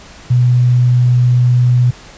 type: tone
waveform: sine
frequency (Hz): 123.47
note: B2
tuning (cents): 0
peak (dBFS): -7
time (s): 0.3-1.91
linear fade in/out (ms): 10
effects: pink hiss -37 dBFS RMS until 2.17 s + resampled to 16000 Hz